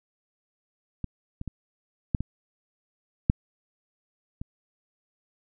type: clicks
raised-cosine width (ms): 5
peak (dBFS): -18 / -22 / -21 / -10 / -16 / -6 / -22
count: 7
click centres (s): 1.043 / 1.414 / 1.477 / 2.148 / 2.206 / 3.299 / 4.415
effects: none